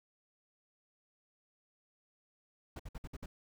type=noise bursts; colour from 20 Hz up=brown; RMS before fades=-43 dBFS; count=6; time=2.76-3.26 s; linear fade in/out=5 ms; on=35 ms; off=58 ms; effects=none